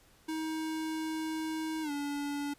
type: tone with pitch glide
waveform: square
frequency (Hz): 316.6 to 287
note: D#4 to D4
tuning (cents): +30 to -40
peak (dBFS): -34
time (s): 0.28-2.54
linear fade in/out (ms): 10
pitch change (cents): -170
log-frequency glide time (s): 1.82-1.91
effects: pink hiss -63 dBFS RMS until 2.58 s + resampled to 32000 Hz